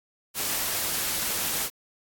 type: noise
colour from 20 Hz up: white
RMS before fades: -28 dBFS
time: 0.34-1.7 s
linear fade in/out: 50 ms
effects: AAC 64 kbps